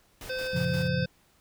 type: noise with tremolo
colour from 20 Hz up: pink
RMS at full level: -42 dBFS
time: 0.21-0.88 s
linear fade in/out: 2 ms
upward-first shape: square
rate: 5.7 Hz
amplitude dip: 60%
type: harmonic tone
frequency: 515 Hz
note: C5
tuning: 28 cents flat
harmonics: 1 / 3 / 5 / 7 / 9 / 10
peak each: -32 / -35 / -41 / -43 / -43 / -44 dBFS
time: 0.29-1.06 s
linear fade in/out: 10 ms
type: chord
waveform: sine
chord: Gb major seventh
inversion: none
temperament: equal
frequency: 92.5 / 116.54 / 138.59 / 174.61 Hz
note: Gb2 / Bb2 / Db3 / F3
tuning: 0 / 0 / 0 / 0 cents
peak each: -35 / -35 / -30 / -29 dBFS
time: 0.53-1.06 s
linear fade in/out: 10 ms
effects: pink hiss -64 dBFS RMS until 1.4 s